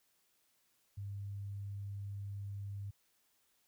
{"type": "tone", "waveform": "sine", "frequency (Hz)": 100, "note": "G2", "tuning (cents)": 35, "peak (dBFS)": -40, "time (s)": [0.97, 2.91], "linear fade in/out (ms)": 10, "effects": ["white hiss -75 dBFS RMS until 3.67 s"]}